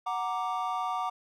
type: chord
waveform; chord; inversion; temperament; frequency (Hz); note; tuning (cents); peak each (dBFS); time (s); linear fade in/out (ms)
triangle; Gb augmented; none; equal; 740 / 932.3 / 1174.7; Gb5 / Bb5 / D6; 0 / 0 / 0; -31 / -33 / -31; 0.06-1.1; 10
effects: none